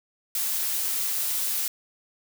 blue noise, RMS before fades -27 dBFS, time 0.35-1.68 s, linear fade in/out 2 ms, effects none

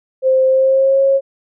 sine tone with pitch glide, 523.3 to 544.3 Hz, C5 to C#5, 0 to -32 cents, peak -9 dBFS, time 0.22-1.21 s, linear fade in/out 50 ms, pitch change +68 cents, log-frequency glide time 0.47-1.01 s, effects none

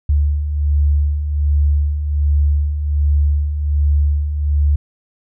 sine beating tone pair, 72 / 73.3 Hz, D2 / D2, -34 / -3 cents, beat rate 1.3 Hz, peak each -21 / -13 dBFS, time 0.09-4.76 s, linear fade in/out 5 ms, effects none

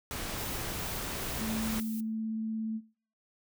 pink noise, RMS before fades -37 dBFS, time 0.11-1.8 s, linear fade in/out 0 ms
violet noise with tremolo, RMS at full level -42 dBFS, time 0.37-2.01 s, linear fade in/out 10 ms, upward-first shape square, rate 2.4 Hz, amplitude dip 30%
sine tone with vibrato, 220.7 Hz, A3, 5 cents sharp, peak -32 dBFS, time 1.37-2.81 s, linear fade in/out 50 ms, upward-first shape sine, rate 17 Hz, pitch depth 8 cents each way
effects noise-tail reverb RT60 0.5 s tail -24 dB re dry

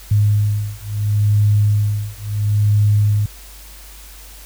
sine beating tone pair, 103.83 / 104.56 Hz, G#2 / G#2, 0 / +12 cents, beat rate 0.73 Hz, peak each -16 dBFS, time 0.11-3.26 s, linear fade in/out 5 ms, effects added 50 Hz sine -38 dBFS peak until 4.45 s + white hiss -41 dBFS RMS until 4.45 s

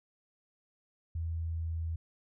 sine tone with pitch glide, 82.41 to 81.84 Hz, E2 to E2, 0 to -12 cents, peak -32 dBFS, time 1.15-1.96 s, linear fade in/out 5 ms, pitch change -12 cents, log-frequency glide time 1.3-1.74 s, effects none

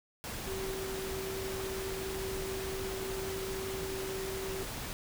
sine tone in noise, 383.4 Hz, G4, 38 cents flat, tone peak -37 dBFS, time 0.47-4.63 s, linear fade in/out 0 ms, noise pink, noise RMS -40 dBFS, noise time 0.24-4.93 s, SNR 0 dB, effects none

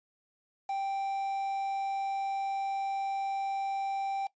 triangle tone with quantisation, 784 Hz, G5, in tune, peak -28 dBFS, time 0.69-4.27 s, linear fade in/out 5 ms, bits 8, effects noise-tail reverb RT60 0.1 s tail -18 dB re dry + resampled to 16000 Hz

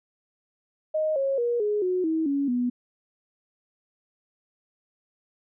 sine tone with pitch steps, 622.3 / 544.9 / 477.1 / 417.7 / 365.8 / 320.3 / 280.4 / 245.5 Hz, D#5 / C#5 / A#4 / G#4 / F#4 / E4 / C#4 / B3, 0 / -30 / +40 / +10 / -20 / -50 / +20 / -10 cents, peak -22 dBFS, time 0.94-2.7 s, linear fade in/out 10 ms, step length 220 ms, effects none

